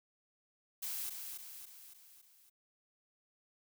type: noise with echo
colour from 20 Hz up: blue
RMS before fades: -40 dBFS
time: 0.82-1.1 s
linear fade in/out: 10 ms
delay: 280 ms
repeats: 5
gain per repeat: -5 dB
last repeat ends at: 2.5 s
effects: none